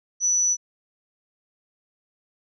sine tone, 5940 Hz, F#8, 6 cents sharp, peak -18 dBFS, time 0.2-0.57 s, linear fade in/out 50 ms, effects none

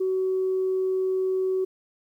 sine tone, 376 Hz, F#4, 28 cents sharp, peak -21 dBFS, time 0-1.65 s, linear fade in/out 10 ms, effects tanh soft clip ceiling -17 dBFS + 10-bit

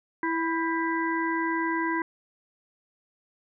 harmonic tone with a mistuned harmonic, 329.6 Hz, E4, in tune, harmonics 1 / 3 / 5 / 6, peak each -28 / -29 / -33 / -33 dBFS, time 0.23-2.02 s, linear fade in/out 2 ms, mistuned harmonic 5, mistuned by -54 cents, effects none

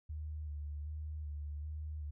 sine tone with vibrato, 75.1 Hz, D2, 39 cents sharp, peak -39 dBFS, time 0.09-2.11 s, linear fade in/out 10 ms, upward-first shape square, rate 1.3 Hz, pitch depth 31 cents each way, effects none

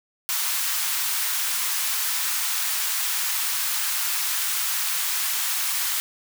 white high-pass noise, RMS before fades -25 dBFS, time 0.29-6 s, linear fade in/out 0 ms, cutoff 930 Hz, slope 24 dB/octave, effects none

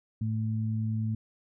sine tone pair together, 110 / 220 Hz, A2 / A3, 0 / 0 cents, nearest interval octave, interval 1200 cents, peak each -28 / -33 dBFS, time 0.21-1.15 s, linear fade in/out 5 ms, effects none

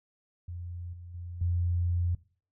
sine tone with level steps, 87.31 Hz, F2, in tune, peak -36 / -42 / -37 / -25 dBFS, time 0.48-2.15 s, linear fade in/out 5 ms, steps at 0.93 / 1.14 / 1.41 s, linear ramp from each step 5 ms, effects noise-tail reverb RT60 0.4 s tail -19 dB re dry

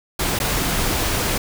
pink noise with dropouts, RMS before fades -21 dBFS, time 0.19-1.38 s, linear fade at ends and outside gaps 5 ms, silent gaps 0.39-0.4 s, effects none

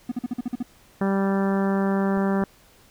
triangle tone bursts, 244.9 Hz, B3, 14 cents flat, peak -21 dBFS, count 8, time 0.09-0.628 s, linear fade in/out 5 ms, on 27 ms, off 46 ms
harmonic tone, 195.5 Hz, G3, 4 cents flat, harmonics 1 / 2 / 3 / 4 / 5 / 6 / 7 / 8 / 9, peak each -21 / -27 / -31 / -33 / -35 / -37 / -38 / -39 / -40 dBFS, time 1.01-2.44 s, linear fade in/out 2 ms
clicks, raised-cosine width 5 ms, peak -30 / -28 dBFS, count 2, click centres 2.174 / 2.423 s
effects pink hiss -55 dBFS RMS until 2.9 s

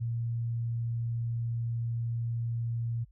sine tone, 116.6 Hz, A#2, 1 cent sharp, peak -29 dBFS, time 0-3.05 s, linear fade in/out 20 ms, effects added 50 Hz sine -56 dBFS peak until 3.11 s

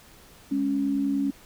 sine tone pair together, 207.7 / 277.6 Hz, G#3 / C#4, 0 / +3 cents, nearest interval perfect fourth, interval 503 cents, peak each -30 / -23 dBFS, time 0.51-1.31 s, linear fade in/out 10 ms, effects pink hiss -52 dBFS RMS until 1.45 s

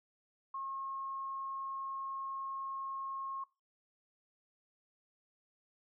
sine tone, 1081 Hz, C#6, 44 cents flat, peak -38 dBFS, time 0.54-3.44 s, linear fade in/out 5 ms, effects noise-tail reverb RT60 0.3 s tail -20 dB re dry

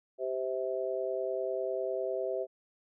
harmonic tone, 130 Hz, C3, 11 cents flat, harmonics 3 / 4 / 5, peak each -35 / -35 / -35 dBFS, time 0.18-2.47 s, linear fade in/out 50 ms, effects none

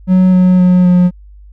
triangle tone with pitch steps, 185 / 182.98 / 180.98 / 179.01 Hz, F#3 / F#3 / F#3 / F3, 0 / -19 / -38 / +43 cents, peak -3 dBFS, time 0.07-1.11 s, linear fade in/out 50 ms, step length 260 ms, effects added 50 Hz sine -34 dBFS peak until 1.52 s

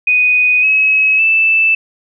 sine tone with pitch steps, 2489 / 2563 / 2640 Hz, D#7 / E7 / E7, 0 / -49 / +2 cents, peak -8 dBFS, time 0.07-1.75 s, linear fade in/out 5 ms, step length 560 ms, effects none

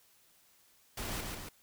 pink noise with echo, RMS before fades -39 dBFS, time 0.97-1.21 s, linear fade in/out 5 ms, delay 140 ms, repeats 2, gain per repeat -3 dB, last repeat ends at 1.49 s, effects white hiss -66 dBFS RMS until 1.62 s

